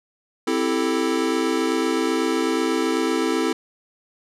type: chord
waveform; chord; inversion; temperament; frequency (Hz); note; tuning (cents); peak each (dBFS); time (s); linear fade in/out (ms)
square; A minor seventh; first; equal; 261.6 / 329.6 / 392 / 440; C4 / E4 / G4 / A4; 0 / 0 / 0 / 0; -26 / -24 / -29 / -26; 0.47-3.53; 5
effects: low-pass 9000 Hz 12 dB/octave